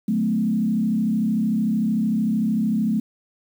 sine tone with frequency modulation, 216.9 Hz, A3, 25 cents flat, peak -18 dBFS, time 0.08-3 s, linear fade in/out 5 ms, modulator 33.3 Hz, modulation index 1, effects 8-bit

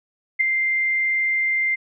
sine tone with ADSR envelope, 2093 Hz, C7, in tune, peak -12 dBFS, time 0.39-1.76 s, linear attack 19 ms, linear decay 6 ms, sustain -6 dB, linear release 19 ms, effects none

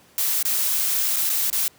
blue noise with dropouts, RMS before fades -22 dBFS, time 0.18-1.68 s, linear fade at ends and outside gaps 1 ms, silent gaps 0.428-0.452 / 1.161-1.165 / 1.295-1.299 / 1.501-1.528 s, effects pink hiss -54 dBFS RMS until 1.78 s + high-pass 100 Hz 12 dB/octave

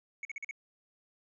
triangle tone bursts, 2217 Hz, C#7, in tune, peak -35 dBFS, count 5, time 0.23-0.511 s, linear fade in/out 2 ms, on 21 ms, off 44 ms, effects resampled to 22050 Hz

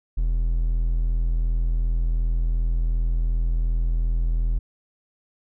triangle tone, 41.36 Hz, E1, 7 cents sharp, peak -17 dBFS, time 0.17-4.59 s, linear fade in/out 10 ms, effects none

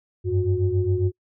sine tone cluster, 92.8 / 100.2 / 363.3 Hz, F#2 / G2 / F#4, +6 / +38 / -32 cents, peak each -23 dBFS, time 0.24-1.12 s, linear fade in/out 50 ms, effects noise-tail reverb RT60 0.1 s tail -26 dB re dry + tanh soft clip ceiling -9 dBFS

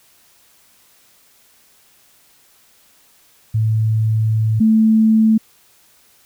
sine tone pair in turn, 110 / 220 Hz, A2 / A3, 0 / 0 cents, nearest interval octave, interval 1200 cents, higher second, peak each -13 / -9 dBFS, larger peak second, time 3.54-4.6 / 4.6-5.38 s, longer first, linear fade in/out 10 ms, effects white hiss -53 dBFS RMS until 6.25 s

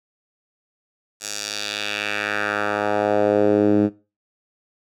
10% pulse tone with band-pass filter sweep, 103.83 Hz, G#2, in tune, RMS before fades -21 dBFS, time 1.2-3.9 s, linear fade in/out 50 ms, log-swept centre 7200 to 260 Hz, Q 1.7, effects noise-tail reverb RT60 0.3 s tail -19 dB re dry

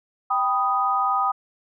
sine chord, G augmented, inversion none, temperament equal, 784 / 987.8 / 1244.5 Hz, G5 / B5 / D#6, 0 / 0 / 0 cents, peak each -24 / -27 / -21 dBFS, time 0.3-1.32 s, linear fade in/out 10 ms, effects none

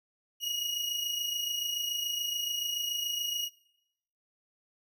30% pulse tone pair together, 2867 / 2894 Hz, F7 / F#7, +45 / -39 cents, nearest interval unison, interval 16 cents, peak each -33 / -29 dBFS, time 0.4-3.5 s, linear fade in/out 50 ms, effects noise-tail reverb RT60 0.9 s tail -24 dB re dry

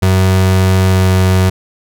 35% pulse tone with pitch glide, 94 to 93.35 Hz, F#2 to F#2, +28 to +16 cents, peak -6 dBFS, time 0.02-1.5 s, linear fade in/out 10 ms, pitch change -12 cents, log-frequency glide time 0.84-1.11 s, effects none

